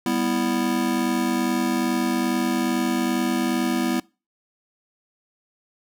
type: chord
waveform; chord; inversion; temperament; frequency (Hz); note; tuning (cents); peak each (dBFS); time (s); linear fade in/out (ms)
square; E minor; first; just; 197.78 / 247.2 / 329.6; G3 / B3 / E4; +16 / +2 / 0; -29 / -24 / -26; 0.06-4; 2
effects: noise-tail reverb RT60 0.3 s tail -23 dB re dry